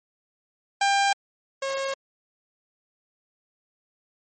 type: tone pair in turn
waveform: sawtooth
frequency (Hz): 796 / 543.1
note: G5 / C#5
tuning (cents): +26 / -36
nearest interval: perfect fifth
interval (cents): 662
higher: first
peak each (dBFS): -15 / -22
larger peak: first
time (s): 0.81-1.13 / 1.62-1.94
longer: neither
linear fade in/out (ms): 5
effects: MP3 32 kbps